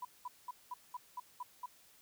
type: tone bursts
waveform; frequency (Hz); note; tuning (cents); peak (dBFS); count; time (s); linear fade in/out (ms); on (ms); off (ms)
sine; 987.8; B5; 0; -39; 8; 0.02-1.66; 5; 30; 200
effects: white hiss -64 dBFS RMS until 2.01 s